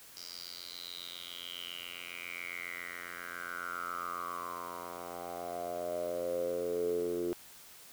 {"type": "tone with band-pass filter sweep", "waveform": "10% pulse", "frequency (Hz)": 87.31, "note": "F2", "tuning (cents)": 0, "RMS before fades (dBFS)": -39, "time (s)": [0.17, 7.33], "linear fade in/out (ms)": 0, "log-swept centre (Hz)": [5200, 370], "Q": 8.1, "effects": ["white hiss -54 dBFS RMS until 7.92 s"]}